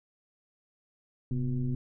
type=tone with frequency modulation; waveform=sine; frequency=130.4 Hz; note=C3; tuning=5 cents flat; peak=-27 dBFS; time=1.31-1.75 s; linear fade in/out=2 ms; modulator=118 Hz; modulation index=1; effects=none